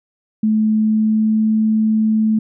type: tone with pitch glide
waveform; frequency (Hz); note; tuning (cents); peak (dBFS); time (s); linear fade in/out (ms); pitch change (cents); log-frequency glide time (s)
sine; 216.6 to 218.1; A3 to A3; -27 to -15; -12; 0.43-2.39; 5; +12; 0.77-1.5
effects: none